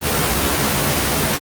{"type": "noise with comb filter", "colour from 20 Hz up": "pink", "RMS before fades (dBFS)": -17, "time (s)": [0.01, 1.39], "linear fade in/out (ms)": 50, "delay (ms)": 14, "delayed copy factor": 0.6, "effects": ["high-pass 80 Hz 12 dB/octave", "Opus 24 kbps"]}